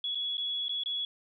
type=tone with dropouts; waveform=sine; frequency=3372 Hz; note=G#7; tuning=26 cents sharp; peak=-30 dBFS; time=0.04-1.05 s; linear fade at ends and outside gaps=2 ms; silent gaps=0.148-0.154 / 0.371-0.379 / 0.683-0.693 / 0.836-0.859 s; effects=none